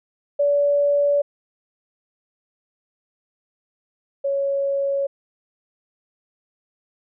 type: tone pair in turn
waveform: sine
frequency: 574 / 555.4 Hz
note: D5 / C#5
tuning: -40 / +3 cents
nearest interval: minor second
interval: 57 cents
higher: first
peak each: -15 / -19 dBFS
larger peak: first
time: 0.39-1.22 / 4.24-5.07 s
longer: neither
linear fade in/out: 10 ms
effects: none